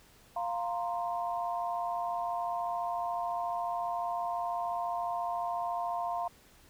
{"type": "chord", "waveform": "sine", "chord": "F suspended fourth", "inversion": "none", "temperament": "equal", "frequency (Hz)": [698.5, 932.3, 1046.5], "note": ["F5", "Bb5", "C6"], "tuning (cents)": [0, 0, 0], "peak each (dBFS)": [-33, -37, -38], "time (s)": [0.36, 6.28], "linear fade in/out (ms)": 5, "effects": ["pink hiss -60 dBFS RMS until 6.69 s"]}